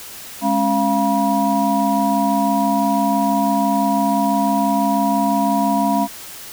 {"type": "tone cluster", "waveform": "sine", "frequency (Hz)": [208.4, 274.4, 690, 965], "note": ["G#3", "C#4", "F5", "B5"], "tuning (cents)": [6, -17, -21, -40], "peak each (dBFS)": -20, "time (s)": [0.41, 6.08], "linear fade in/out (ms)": 50, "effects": ["white hiss -35 dBFS RMS until 6.52 s"]}